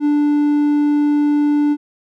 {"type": "tone", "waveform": "triangle", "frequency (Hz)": 293.7, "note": "D4", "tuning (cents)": 0, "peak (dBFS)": -10, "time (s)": [0, 1.77], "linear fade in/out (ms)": 50, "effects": []}